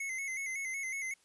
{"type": "tone with vibrato", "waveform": "square", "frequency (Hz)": 2129, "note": "C7", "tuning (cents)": 30, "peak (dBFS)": -36, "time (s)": [0, 1.14], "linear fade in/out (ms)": 5, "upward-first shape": "square", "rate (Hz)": 5.4, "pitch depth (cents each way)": 53, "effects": ["white hiss -68 dBFS RMS until 1.24 s", "resampled to 24000 Hz"]}